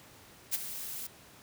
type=noise with ADSR envelope; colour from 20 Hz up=blue; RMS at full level=-28 dBFS; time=0.51-1.07 s; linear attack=35 ms; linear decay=21 ms; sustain=-12 dB; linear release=6 ms; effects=pink hiss -55 dBFS RMS until 1.42 s + high-pass 80 Hz 12 dB/octave